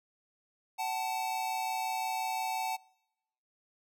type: tone pair together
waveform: square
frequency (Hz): 754.3 / 880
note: F#5 / A5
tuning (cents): +33 / 0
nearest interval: minor third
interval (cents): 267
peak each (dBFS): -36 / -35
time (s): 0.78-2.77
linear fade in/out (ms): 20
effects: noise-tail reverb RT60 0.9 s tail -26 dB re dry